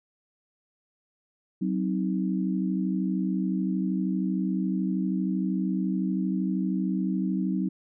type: chord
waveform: sine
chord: C diminished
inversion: second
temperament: just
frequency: 188.37 / 261.6 / 314 Hz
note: Gb3 / C4 / Eb4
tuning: +31 / 0 / +16 cents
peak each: -26 / -31 / -31 dBFS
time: 1.61-7.69 s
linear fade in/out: 10 ms
effects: none